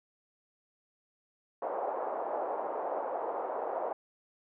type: band-pass noise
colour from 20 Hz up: pink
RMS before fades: -35 dBFS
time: 1.62-3.93 s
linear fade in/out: 2 ms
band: 510 to 870 Hz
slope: 24 dB/octave
effects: none